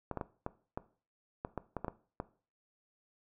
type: clicks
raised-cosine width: 1 ms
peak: -22 dBFS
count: 11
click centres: 0.113 / 0.173 / 0.212 / 0.464 / 0.775 / 1.449 / 1.577 / 1.767 / 1.846 / 1.882 / 2.201 s
effects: noise-tail reverb RT60 0.4 s tail -17 dB re dry